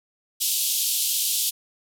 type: band-pass noise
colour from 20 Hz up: white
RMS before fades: -24 dBFS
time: 0.4-1.51 s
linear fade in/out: 20 ms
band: 2900 to 15000 Hz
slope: 48 dB/octave
effects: none